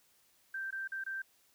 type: tone with dropouts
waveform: sine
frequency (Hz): 1568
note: G6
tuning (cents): 0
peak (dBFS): -36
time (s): 0.54-1.22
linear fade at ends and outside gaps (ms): 5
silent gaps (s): 0.707-0.725 / 0.876-0.919 / 1.039-1.063
effects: white hiss -69 dBFS RMS until 1.54 s